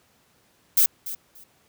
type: noise with echo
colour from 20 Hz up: violet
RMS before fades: -17 dBFS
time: 0.77-0.86 s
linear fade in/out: 5 ms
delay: 290 ms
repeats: 2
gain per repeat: -15 dB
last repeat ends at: 1.44 s
effects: pink hiss -62 dBFS RMS until 1.68 s + high-pass 80 Hz 12 dB/octave